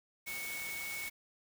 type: tone in noise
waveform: sine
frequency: 2217 Hz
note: C#7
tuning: in tune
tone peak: -40 dBFS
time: 0.26-1.1 s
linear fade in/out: 20 ms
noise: white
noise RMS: -44 dBFS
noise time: 0.26-1.1 s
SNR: +1 dB
effects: none